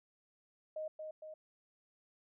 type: tone with echo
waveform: sine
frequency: 622.3 Hz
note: D#5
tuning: in tune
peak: -38 dBFS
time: 0.76-0.88 s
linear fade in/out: 5 ms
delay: 230 ms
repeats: 2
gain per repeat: -4 dB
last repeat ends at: 1.34 s
effects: none